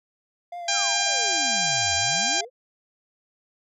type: tone with vibrato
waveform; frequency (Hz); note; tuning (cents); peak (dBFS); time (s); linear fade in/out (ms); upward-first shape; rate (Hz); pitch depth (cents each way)
triangle; 692; F5; -16; -30; 0.52-2.45; 5; triangle; 4.7; 34
type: harmonic tone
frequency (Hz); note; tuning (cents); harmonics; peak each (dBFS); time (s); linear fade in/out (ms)
799; G5; +33; 1 / 2 / 3 / 4 / 5 / 6 / 7 / 8 / 9; -30 / -30 / -30 / -30 / -30 / -30 / -30 / -30 / -30; 0.68-2.41; 5
type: exponential two-way sweep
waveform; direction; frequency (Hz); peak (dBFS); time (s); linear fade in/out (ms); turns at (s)
sine; down then up; 1516 to 82.41 to 537; -36; 0.71-2.5; 50; 1.95
effects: none